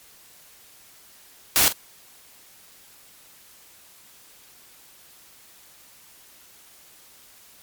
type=noise with echo; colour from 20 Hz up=white; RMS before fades=-17 dBFS; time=1.56-1.68 s; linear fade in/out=0 ms; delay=44 ms; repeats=1; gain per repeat=-13 dB; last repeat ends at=1.724 s; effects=white hiss -51 dBFS RMS until 7.62 s + MP3 96 kbps